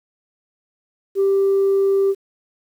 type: tone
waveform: sine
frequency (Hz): 392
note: G4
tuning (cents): 0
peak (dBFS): -12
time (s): 1.15-2.15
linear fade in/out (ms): 50
effects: tanh soft clip ceiling -11 dBFS + 8-bit